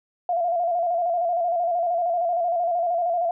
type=tone with vibrato; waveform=sine; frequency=692 Hz; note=F5; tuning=16 cents flat; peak=-20 dBFS; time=0.29-3.31 s; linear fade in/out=2 ms; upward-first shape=square; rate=13 Hz; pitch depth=52 cents each way; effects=none